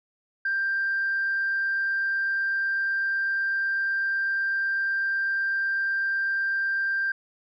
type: tone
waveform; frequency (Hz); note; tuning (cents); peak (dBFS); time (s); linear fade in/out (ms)
sine; 1582; G6; +15; -22; 0.45-7.12; 5
effects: tanh soft clip ceiling -19 dBFS